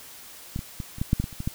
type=clicks; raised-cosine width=5 ms; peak=-17 / -19 / -19 / -26 / -13 / -7 / -12 / -18 / -30 / -19 / -13 dBFS; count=11; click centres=0.561 / 0.591 / 0.802 / 0.984 / 1.015 / 1.131 / 1.2 / 1.241 / 1.328 / 1.404 / 1.475 s; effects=white hiss -45 dBFS RMS until 1.54 s